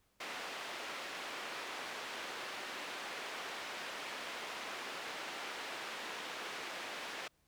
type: band-pass noise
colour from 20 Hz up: white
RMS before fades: -44 dBFS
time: 0.2-7.28 s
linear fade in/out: 5 ms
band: 320 to 2700 Hz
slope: 12 dB/octave
effects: pink hiss -75 dBFS RMS until 7.47 s